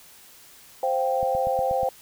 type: chord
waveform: sine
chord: C suspended fourth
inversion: none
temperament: equal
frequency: 523.3 / 698.5 / 784 Hz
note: C5 / F5 / G5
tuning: 0 / 0 / 0 cents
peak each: -24 / -29 / -25 dBFS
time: 0.83-1.89 s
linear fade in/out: 2 ms
type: click train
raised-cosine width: 5 ms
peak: -25 dBFS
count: 6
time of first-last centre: 1.23-1.832 s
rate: 8.31 Hz
effects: white hiss -50 dBFS RMS until 2.01 s